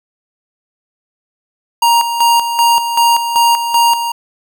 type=tone with tremolo; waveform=square; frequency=937 Hz; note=A#5; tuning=9 cents sharp; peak=-8 dBFS; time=1.82-4.12 s; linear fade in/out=5 ms; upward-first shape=square; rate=2.6 Hz; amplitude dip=60%; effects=none